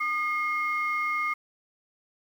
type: tone pair together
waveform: sine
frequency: 1219.9 / 2144 Hz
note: D#6 / C7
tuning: -35 / +42 cents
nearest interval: minor seventh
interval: 977 cents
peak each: -27 dBFS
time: 0-1.34 s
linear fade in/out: 10 ms
effects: tanh soft clip ceiling -19 dBFS + 9-bit